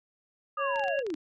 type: linear sweep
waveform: sine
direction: down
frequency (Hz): 1244.5 to 284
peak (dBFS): -30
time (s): 0.57-1.15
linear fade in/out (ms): 5
type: harmonic tone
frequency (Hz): 554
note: C#5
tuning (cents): -1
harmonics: 1 / 3 / 5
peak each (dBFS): -30 / -35 / -37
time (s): 0.57-1.03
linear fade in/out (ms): 50
type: clicks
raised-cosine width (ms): 0.2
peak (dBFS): -26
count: 8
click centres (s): 0.759 / 0.795 / 0.839 / 0.882 / 0.991 / 1.066 / 1.103 / 1.141
effects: none